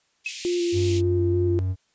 pink high-pass noise, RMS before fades -34 dBFS, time 0.24-1.02 s, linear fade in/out 50 ms, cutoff 2300 Hz, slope 48 dB/octave
sine tone with exponential decay, 2568 Hz, E7, 46 cents flat, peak -22 dBFS, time 0.26-0.36 s, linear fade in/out 2 ms, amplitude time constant 20 ms
sine tone with vibrato, 348.7 Hz, F4, 3 cents flat, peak -21 dBFS, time 0.45-1.59 s, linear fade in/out 0 ms, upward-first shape square, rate 3.4 Hz, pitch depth 16 cents each way
triangle tone with pitch glide, 96 to 93.16 Hz, G2 to F#2, -36 to +12 cents, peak -20 dBFS, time 0.72-1.76 s, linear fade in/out 50 ms, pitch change -52 cents, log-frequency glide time 0.87-1.07 s
effects white hiss -67 dBFS RMS until 1.94 s + resampled to 16000 Hz

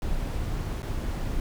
brown noise with dropouts, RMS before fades -29 dBFS, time 0.02-1.4 s, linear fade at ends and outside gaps 1 ms, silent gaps 0.821-0.829 s, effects none

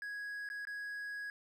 triangle tone with dropouts, 1661.2 Hz, G#6, in tune, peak -38 dBFS, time 0.02-1.3 s, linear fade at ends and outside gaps 1 ms, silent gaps 0.489-0.5 / 0.652-0.671 s, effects none

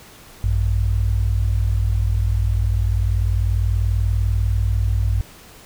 sine tone pair together, 57.12 / 97.4 Hz, A#1 / G2, -35 / -11 cents, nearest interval major sixth, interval 924 cents, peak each -18 / -19 dBFS, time 0.44-5.21 s, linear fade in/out 0 ms, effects pink hiss -44 dBFS RMS until 5.65 s

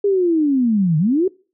sine linear two-way sweep, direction down then up, 411.3 to 147.6 to 392.3 Hz, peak -13 dBFS, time 0.04-1.28 s, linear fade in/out 5 ms, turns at 0.98 s, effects noise-tail reverb RT60 0.4 s tail -26 dB re dry

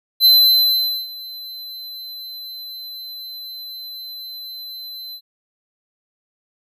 square tone with ADSR envelope, 4052 Hz, B7, 44 cents sharp, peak -8 dBFS, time 0.2-5.21 s, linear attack 51 ms, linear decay 820 ms, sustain -23 dB, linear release 62 ms, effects none

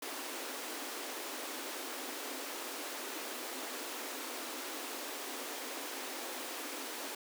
pink high-pass noise, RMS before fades -42 dBFS, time 0.02-7.15 s, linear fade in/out 5 ms, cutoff 250 Hz, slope 96 dB/octave, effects none

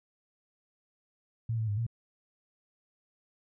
sine tone with pitch steps, 114.1 / 110.8 / 102.8 / 115.8 Hz, A#2 / A2 / G#2 / A#2, -37 / +13 / -17 / -11 cents, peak -28 dBFS, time 1.49-1.866 s, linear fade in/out 5 ms, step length 94 ms, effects none

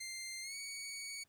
15% pulse tone with pitch glide, 2094 to 2244 Hz, C7 to C#7, +1 to +21 cents, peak -36 dBFS, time 0-1.24 s, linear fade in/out 10 ms, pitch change +120 cents, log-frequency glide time 0.42-0.55 s, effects pink hiss -75 dBFS RMS until 1.28 s

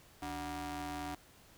sawtooth ring-modulated tone, 222 Hz, A3, 16 cents sharp, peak -32 dBFS, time 0.22-1.15 s, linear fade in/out 5 ms, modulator 513 Hz, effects pink hiss -61 dBFS RMS until 1.57 s

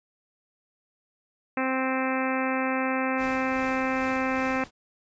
harmonic tone, 261.6 Hz, C4, in tune, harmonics 1 / 2 / 3 / 4 / 5 / 6 / 7 / 8 / 9 / 10, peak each -28 / -31 / -33 / -34 / -35 / -36 / -36 / -37 / -38 / -38 dBFS, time 1.57-4.64 s, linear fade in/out 2 ms
pink noise with tremolo, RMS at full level -42 dBFS, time 3.17-4.71 s, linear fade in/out 50 ms, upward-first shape sine, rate 2.5 Hz, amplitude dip 45%
effects resampled to 16000 Hz

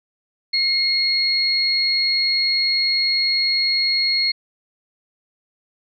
sine tone pair together, 2150 / 4300 Hz, C7 / C8, +47 / +47 cents, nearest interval octave, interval 1200 cents, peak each -23 / -17 dBFS, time 0.53-4.32 s, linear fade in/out 10 ms, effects none

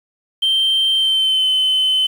sine tone with pitch glide, 3136 to 3050 Hz, G7 to G7, 0 to -48 cents, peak -11 dBFS, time 0.42-2.07 s, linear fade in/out 10 ms, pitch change -48 cents, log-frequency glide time 0.95-1.46 s, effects tanh soft clip ceiling -11 dBFS + 7-bit

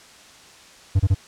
triangle tone bursts, 95.9 Hz, G2, 37 cents flat, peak -11 dBFS, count 3, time 0.95-1.147 s, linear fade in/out 10 ms, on 47 ms, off 28 ms, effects white hiss -47 dBFS RMS until 1.27 s + low-pass 7000 Hz 12 dB/octave

